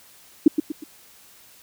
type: tone with echo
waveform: sine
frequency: 303.6 Hz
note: D#4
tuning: 42 cents flat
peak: -7 dBFS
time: 0.46-0.48 s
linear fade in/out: 5 ms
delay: 120 ms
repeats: 3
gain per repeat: -8 dB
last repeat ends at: 0.84 s
effects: white hiss -51 dBFS RMS until 1.62 s